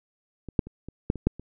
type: clicks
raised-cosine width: 3 ms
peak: -24 / -7 / -27 / -25 / -8 / -23 / -7 / -26 dBFS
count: 8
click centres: 0.487 / 0.592 / 0.67 / 0.886 / 1.101 / 1.157 / 1.27 / 1.396 s
effects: none